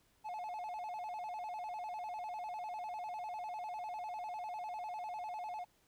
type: tone with vibrato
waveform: triangle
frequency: 785 Hz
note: G5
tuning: 2 cents sharp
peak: -38 dBFS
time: 0.24-5.65 s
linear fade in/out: 20 ms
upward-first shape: square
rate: 10 Hz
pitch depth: 160 cents each way
effects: pink hiss -72 dBFS RMS until 5.87 s